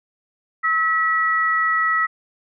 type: tone pair together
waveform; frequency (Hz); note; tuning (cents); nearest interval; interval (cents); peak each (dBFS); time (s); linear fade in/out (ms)
sine; 1293.5 / 1938; E6 / B6; -33 / -33; perfect fifth; 700; -19; 0.63-2.07; 20
effects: none